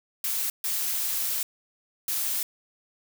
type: noise bursts at uneven times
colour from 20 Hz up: blue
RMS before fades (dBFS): -28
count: 3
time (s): 0.24-0.5 / 0.64-1.43 / 2.08-2.43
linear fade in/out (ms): 2
effects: none